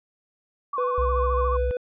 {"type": "tone with vibrato", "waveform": "sine", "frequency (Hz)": 1105, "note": "C#6", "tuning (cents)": -6, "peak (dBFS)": -25, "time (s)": [0.73, 1.57], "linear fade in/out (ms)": 5, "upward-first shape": "sine", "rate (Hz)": 14, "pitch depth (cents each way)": 91}
{"type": "tone with tremolo", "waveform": "triangle", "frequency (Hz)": 495.8, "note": "B4", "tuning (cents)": 7, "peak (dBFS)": -21, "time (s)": [0.78, 1.77], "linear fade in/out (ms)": 2, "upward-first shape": "triangle", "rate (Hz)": 5.2, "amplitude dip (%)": 30}
{"type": "tone", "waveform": "sine", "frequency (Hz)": 63.5, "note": "B1", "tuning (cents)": 49, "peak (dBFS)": -23, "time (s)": [0.98, 1.71], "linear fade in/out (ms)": 0}
{"effects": ["resampled to 8000 Hz"]}